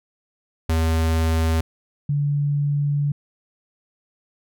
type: tone pair in turn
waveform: square / sine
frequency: 81 / 144.33 Hz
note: E2 / D3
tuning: -30 / -30 cents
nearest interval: minor seventh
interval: 1000 cents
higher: second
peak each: -18 dBFS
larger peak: neither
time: 0.69-1.61 / 2.09-3.12 s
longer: second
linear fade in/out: 5 ms
effects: none